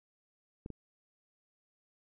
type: clicks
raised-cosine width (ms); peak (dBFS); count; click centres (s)
3; -29; 2; 0.661 / 0.703
effects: none